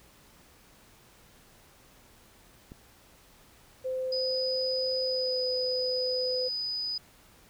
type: click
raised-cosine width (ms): 3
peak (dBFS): -31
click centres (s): 2.719
type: tone with pitch glide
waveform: sine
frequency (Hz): 517 to 506.4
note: C5 to B4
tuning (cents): -21 to +43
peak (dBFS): -29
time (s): 3.84-6.49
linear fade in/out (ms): 20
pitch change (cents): -36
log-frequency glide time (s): 5.03-5.44
type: tone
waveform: sine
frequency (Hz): 4978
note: D#8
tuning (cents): 0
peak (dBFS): -30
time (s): 4.12-6.98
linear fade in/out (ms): 5
effects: pink hiss -58 dBFS RMS until 7.49 s